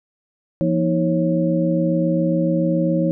sine tone cluster, 171 / 238.2 / 317.1 / 546 Hz, F3 / A#3 / D#4 / C#5, -36 / +38 / +33 / -26 cents, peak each -19 / -26 / -21 / -22 dBFS, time 0.61-3.11 s, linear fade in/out 0 ms, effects none

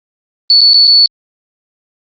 sine tone with dropouts, 4444 Hz, C#8, 4 cents sharp, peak -3 dBFS, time 0.5-1.06 s, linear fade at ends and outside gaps 1 ms, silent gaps 0.608-0.614 / 0.735-0.742 / 0.871-0.876 s, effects Opus 24 kbps

